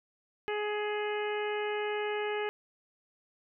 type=harmonic tone; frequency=419 Hz; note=G#4; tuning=15 cents sharp; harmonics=1 / 2 / 3 / 4 / 5 / 6 / 7; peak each=-32 / -38 / -44 / -41 / -42 / -44 / -45 dBFS; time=0.48-2.49 s; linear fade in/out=0 ms; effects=none